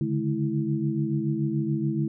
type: tone cluster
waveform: sine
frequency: 141.2 / 148.2 / 213.3 / 328.1 Hz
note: C#3 / D3 / G#3 / E4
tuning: +32 / +16 / +46 / -8 cents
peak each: -29 dBFS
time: 0.01-2.08 s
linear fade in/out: 2 ms
effects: none